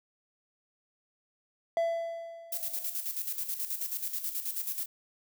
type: tone with exponential decay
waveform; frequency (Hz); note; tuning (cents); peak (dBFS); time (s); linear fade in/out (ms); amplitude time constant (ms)
triangle; 669; E5; +25; -22; 1.77-3.02; 1; 270
type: noise with tremolo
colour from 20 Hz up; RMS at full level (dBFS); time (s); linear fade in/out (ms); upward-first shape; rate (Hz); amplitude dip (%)
violet; -33; 2.52-4.86; 5; square; 9.3; 60
effects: none